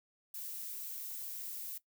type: noise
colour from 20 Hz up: violet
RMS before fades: -43 dBFS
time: 0.34-1.78 s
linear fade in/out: 5 ms
effects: noise-tail reverb RT60 0.1 s tail -17 dB re dry